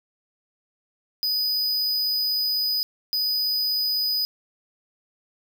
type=tone bursts at uneven times; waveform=square; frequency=4978 Hz; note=D#8; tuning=in tune; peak=-22 dBFS; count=2; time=1.23-2.83 / 3.13-4.25 s; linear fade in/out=0 ms; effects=none